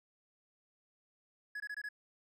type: tone bursts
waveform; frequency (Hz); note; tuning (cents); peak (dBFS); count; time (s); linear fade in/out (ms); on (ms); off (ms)
triangle; 1685; G#6; +25; -37; 5; 1.55-1.889; 5; 51; 21
effects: none